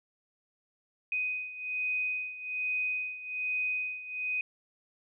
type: beating tone pair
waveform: sine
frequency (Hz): 2500 / 2501.2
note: D#7 / D#7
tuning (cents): +8 / +8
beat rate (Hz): 1.2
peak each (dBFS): -32 / -36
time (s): 1.12-4.41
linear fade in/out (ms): 2
effects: none